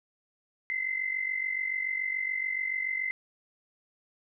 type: tone pair together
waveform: sine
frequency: 2024 / 2071 Hz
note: B6 / C7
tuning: +42 / -18 cents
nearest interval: unison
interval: 40 cents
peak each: -34 / -30 dBFS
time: 0.7-3.11 s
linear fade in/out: 0 ms
effects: none